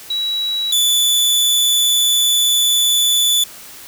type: tone pair in turn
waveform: sine / sawtooth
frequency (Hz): 3900 / 3475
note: B7 / A7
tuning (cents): -23 / -22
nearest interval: major second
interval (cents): 199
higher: first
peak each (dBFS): -17 / -9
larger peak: second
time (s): 0.1-0.72 / 0.72-3.44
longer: second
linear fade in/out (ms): 5
effects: white hiss -37 dBFS RMS until 3.87 s